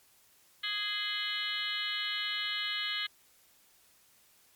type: harmonic tone with a mistuned harmonic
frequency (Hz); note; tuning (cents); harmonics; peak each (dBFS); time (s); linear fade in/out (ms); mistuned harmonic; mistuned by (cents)
415.3; G#4; 0; 3 / 4 / 5 / 6 / 7 / 8 / 9 / 10; -45 / -40 / -38 / -49 / -37 / -39 / -40 / -41; 0.63-3.07; 10; 7; +50
effects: white hiss -64 dBFS RMS until 4.55 s + MP3 96 kbps